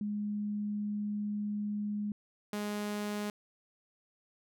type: tone pair in turn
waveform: sine / sawtooth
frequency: 207.7 / 207.7 Hz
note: G#3 / G#3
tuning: 0 / 0 cents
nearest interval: unison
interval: 0 cents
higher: neither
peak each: -32 / -30 dBFS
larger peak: second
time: 0.01-2.12 / 2.53-3.3 s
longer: first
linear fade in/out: 2 ms
effects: none